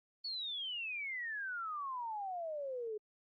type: exponential sweep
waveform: sine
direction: down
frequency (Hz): 4491 to 415.3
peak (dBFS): -38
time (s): 0.24-2.98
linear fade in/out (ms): 10
effects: Opus 32 kbps